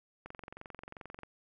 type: click train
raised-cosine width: 0.5 ms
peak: -30 dBFS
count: 23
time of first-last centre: 0.26-1.233 s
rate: 22.6 Hz
effects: none